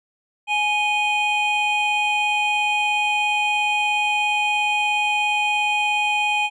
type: tone cluster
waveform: triangle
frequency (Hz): 839 / 2480 / 3148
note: G#5 / D#7 / G7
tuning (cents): +17 / -6 / +7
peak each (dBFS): -20 / -19 / -27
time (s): 0.47-6.5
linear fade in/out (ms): 50
effects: resampled to 24000 Hz